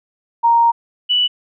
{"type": "tone pair in turn", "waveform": "sine", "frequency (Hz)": [932.3, 2960], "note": ["A#5", "F#7"], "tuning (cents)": [0, 0], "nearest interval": "octave + minor sixth", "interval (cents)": 2000, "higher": "second", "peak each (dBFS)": [-9, -12], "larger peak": "first", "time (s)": [[0.43, 0.72], [1.09, 1.28]], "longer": "first", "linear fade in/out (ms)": 20, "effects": []}